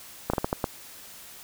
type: slowing click train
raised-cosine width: 1 ms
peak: -10 dBFS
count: 6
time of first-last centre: 0.3-0.642 s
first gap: 35 ms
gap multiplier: 1.34
effects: white hiss -46 dBFS RMS until 1.43 s